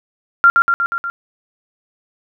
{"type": "tone with echo", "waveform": "sine", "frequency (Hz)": 1385, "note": "F6", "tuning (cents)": -15, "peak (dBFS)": -5, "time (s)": [0.44, 0.5], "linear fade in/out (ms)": 0, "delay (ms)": 120, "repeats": 5, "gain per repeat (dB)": -3, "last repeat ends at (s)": 1.1, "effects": []}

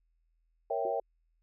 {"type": "chord", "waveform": "sine", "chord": "A# diminished seventh", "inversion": "none", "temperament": "equal", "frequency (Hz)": [466.2, 554.4, 659.3, 784], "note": ["A#4", "C#5", "E5", "G5"], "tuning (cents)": [0, 0, 0, 0], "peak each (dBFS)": -35, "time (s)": [0.7, 1], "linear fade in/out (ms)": 5}
{"type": "tone with exponential decay", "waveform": "sine", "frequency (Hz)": 370, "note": "F#4", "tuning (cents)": 0, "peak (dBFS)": -34, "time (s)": [0.85, 1.02], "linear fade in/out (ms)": 2, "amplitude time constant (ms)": 35}
{"effects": ["added 41 Hz sine -70 dBFS peak until 1.42 s"]}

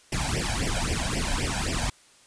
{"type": "noise with flanger", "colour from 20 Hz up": "pink", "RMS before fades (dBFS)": -27, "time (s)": [0.12, 1.9], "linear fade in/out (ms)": 5, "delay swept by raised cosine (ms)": [0.37, 1.3], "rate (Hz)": 3.8, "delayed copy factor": 0.95, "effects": ["white hiss -56 dBFS RMS until 2.26 s", "resampled to 22050 Hz"]}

